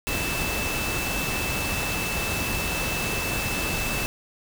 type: tone in noise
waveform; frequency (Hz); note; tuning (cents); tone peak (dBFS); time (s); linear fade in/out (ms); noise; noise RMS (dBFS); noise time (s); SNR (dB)
sine; 2637; E7; 0; -30; 0.07-4.06; 0; pink; -28; 0.07-4.06; -5
effects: none